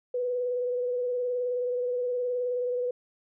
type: tone with vibrato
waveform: sine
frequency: 493.9 Hz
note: B4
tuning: in tune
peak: -26 dBFS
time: 0.14-2.91 s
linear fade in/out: 5 ms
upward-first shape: sine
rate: 19 Hz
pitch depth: 27 cents each way
effects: none